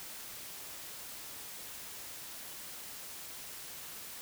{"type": "silence", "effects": ["white hiss -46 dBFS RMS until 4.21 s"]}